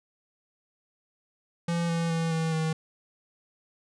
square tone with pitch steps, 170 / 167.27 / 164.59 / 161.95 / 159.35 Hz, F3 / E3 / E3 / E3 / D#3, -46 / +26 / -2 / -30 / +42 cents, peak -26 dBFS, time 1.68-2.73 s, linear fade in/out 5 ms, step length 210 ms, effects resampled to 22050 Hz

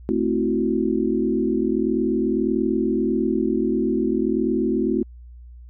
sine chord, F# half-diminished seventh, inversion first, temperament equal, 220 / 261.6 / 329.6 / 370 Hz, A3 / C4 / E4 / F#4, 0 / 0 / 0 / 0 cents, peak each -24 dBFS, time 0.09-5.03 s, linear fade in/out 0 ms, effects added 60 Hz sine -39 dBFS peak until 5.69 s

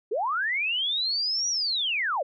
sine linear two-way sweep, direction up then down, 370 to 5840 to 480 Hz, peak -24 dBFS, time 0.11-2.23 s, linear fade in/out 10 ms, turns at 1.49 s, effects none

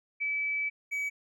sine / triangle tone pair in turn, 2300 / 2278 Hz, D7 / C#7, -37 / +47 cents, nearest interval unison, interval 16 cents, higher first, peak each -28 dBFS, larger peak neither, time 0.2-0.7 / 0.91-1.1 s, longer first, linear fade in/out 20 ms, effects none

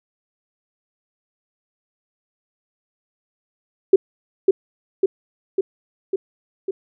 sine tone with echo, 384.8 Hz, G4, 32 cents flat, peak -5 dBFS, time 3.93-3.96 s, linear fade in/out 5 ms, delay 550 ms, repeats 5, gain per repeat -3 dB, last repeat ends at 6.71 s, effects none

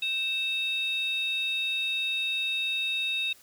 sine tone pair together, 2637 / 3729 Hz, E7 / A#7, 0 / 0 cents, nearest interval tritone, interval 600 cents, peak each -28 dBFS, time 0.02-3.33 s, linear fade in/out 5 ms, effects tanh soft clip ceiling -21 dBFS + white hiss -56 dBFS RMS until 3.42 s

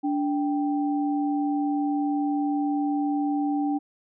sine tone pair together, 290.9 / 784 Hz, D4 / G5, -16 / 0 cents, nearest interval octave + perfect fourth, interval 1716 cents, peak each -23 / -30 dBFS, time 0.03-3.79 s, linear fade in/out 20 ms, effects none

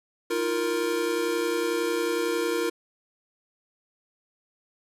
square chord, Eb suspended second, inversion none, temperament equal with one note detuned, 318.2 / 349.2 / 466.2 Hz, Eb4 / F4 / Bb4, +39 / 0 / 0 cents, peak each -33 / -29 / -28 dBFS, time 0.3-2.7 s, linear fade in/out 10 ms, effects resampled to 32000 Hz + 9-bit

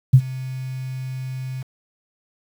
sine tone with ADSR envelope, 130 Hz, C3, 11 cents flat, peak -4 dBFS, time 0.13-1.63 s, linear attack 12 ms, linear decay 64 ms, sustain -22 dB, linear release 12 ms, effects 7-bit

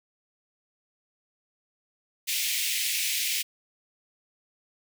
pink high-pass noise, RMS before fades -28 dBFS, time 2.27-3.43 s, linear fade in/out 20 ms, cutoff 2100 Hz, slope 48 dB/octave, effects none

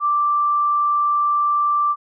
sine tone, 1174.7 Hz, D6, in tune, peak -15 dBFS, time 0-1.96 s, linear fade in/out 50 ms, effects none

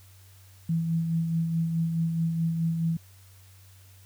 sine tone with tremolo, 164.81 Hz, E3, in tune, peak -22 dBFS, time 0.69-2.97 s, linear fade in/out 5 ms, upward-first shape sine, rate 4.7 Hz, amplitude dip 40%, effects added 95 Hz sine -51 dBFS peak until 4.05 s + white hiss -58 dBFS RMS until 4.05 s

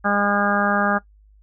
harmonic tone, 203.2 Hz, G#3, 38 cents flat, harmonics 1 / 2 / 3 / 4 / 5 / 6 / 7 / 8, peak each -23 / -32 / -25 / -24 / -34 / -24 / -25 / -24 dBFS, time 0.04-0.99 s, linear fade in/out 20 ms, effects noise-tail reverb RT60 0.1 s tail -18 dB re dry + added 51 Hz sine -49 dBFS peak until 1.42 s

